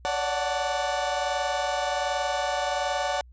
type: chord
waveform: 35% pulse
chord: D major seventh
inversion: third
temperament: equal with one note detuned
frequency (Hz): 566 / 587.3 / 740 / 880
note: C#5 / D5 / F#5 / A5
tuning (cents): +36 / 0 / 0 / 0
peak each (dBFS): -30 / -31 / -27 / -30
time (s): 0.05-3.21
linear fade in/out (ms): 0
effects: added 61 Hz sine -47 dBFS peak until 3.32 s + resampled to 16000 Hz